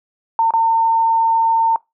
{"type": "tone with dropouts", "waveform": "sine", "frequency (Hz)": 907, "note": "A#5", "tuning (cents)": -48, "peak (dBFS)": -11, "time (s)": [0.39, 1.76], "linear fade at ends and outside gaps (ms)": 1, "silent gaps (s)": [0.507, 0.537], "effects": ["noise-tail reverb RT60 0.2 s tail -23 dB re dry"]}